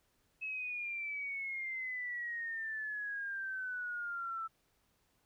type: exponential sweep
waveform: sine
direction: down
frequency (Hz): 2591 to 1318.5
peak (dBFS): -37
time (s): 0.41-4.48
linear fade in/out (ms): 20
effects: pink hiss -75 dBFS RMS until 5.25 s